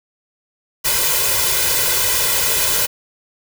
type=noise with comb filter; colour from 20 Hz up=white; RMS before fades=-17 dBFS; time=0.84-2.87 s; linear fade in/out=20 ms; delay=2 ms; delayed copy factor=+0.9; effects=none